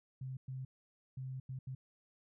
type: tone bursts at uneven times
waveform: sine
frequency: 130.81 Hz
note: C3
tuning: in tune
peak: -40 dBFS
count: 5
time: 0.21-0.37 / 0.48-0.65 / 1.17-1.4 / 1.49-1.59 / 1.67-1.75 s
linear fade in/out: 5 ms
effects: none